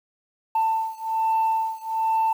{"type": "beating tone pair", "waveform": "sine", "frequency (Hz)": [890, 891.2], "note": ["A5", "A5"], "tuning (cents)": [20, 22], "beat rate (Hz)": 1.2, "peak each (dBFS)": [-22, -23], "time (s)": [0.55, 2.33], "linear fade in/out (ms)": 5, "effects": ["tanh soft clip ceiling -16 dBFS", "8-bit"]}